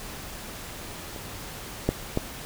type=clicks; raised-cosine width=2 ms; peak=-24 / -7 / -10 dBFS; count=3; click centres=1.162 / 1.89 / 2.174 s; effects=pink hiss -39 dBFS RMS until 2.45 s